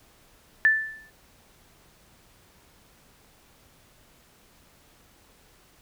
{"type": "tone with exponential decay", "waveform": "sine", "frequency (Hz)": 1760, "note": "A6", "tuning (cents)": 0, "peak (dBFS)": -13, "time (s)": [0.65, 1.1], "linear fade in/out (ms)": 0, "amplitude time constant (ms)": 96, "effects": ["pink hiss -58 dBFS RMS until 5.81 s"]}